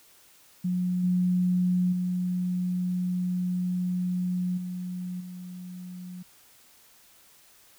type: tone with level steps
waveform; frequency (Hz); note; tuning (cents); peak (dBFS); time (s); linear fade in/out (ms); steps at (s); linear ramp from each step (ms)
sine; 180.6; F#3; -42; -24 / -21 / -25 / -31 / -37; 0.64-6.23; 10; 1.03 / 1.92 / 4.57 / 5.2; 10
effects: white hiss -57 dBFS RMS until 7.78 s